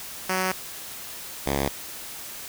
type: tone pair in turn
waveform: 5% pulse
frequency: 186.6 / 69.67 Hz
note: F#3 / C#2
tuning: +15 / +9 cents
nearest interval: octave + perfect fourth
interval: 1706 cents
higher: first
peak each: -12 dBFS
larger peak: neither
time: 0.29-0.52 / 1.46-1.69 s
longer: neither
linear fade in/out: 5 ms
effects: white hiss -38 dBFS RMS until 2.48 s